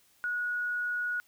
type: tone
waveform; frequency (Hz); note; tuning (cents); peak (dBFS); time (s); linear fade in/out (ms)
sine; 1457; F#6; -27; -29; 0.24-1.2; 0
effects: white hiss -65 dBFS RMS until 1.27 s